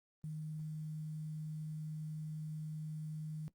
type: tone with quantisation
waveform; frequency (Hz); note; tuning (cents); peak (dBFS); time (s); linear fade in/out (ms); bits
sine; 154.9; D#3; -7; -40; 0.24-3.48; 0; 11
effects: noise-tail reverb RT60 0.1 s tail -19 dB re dry + Opus 24 kbps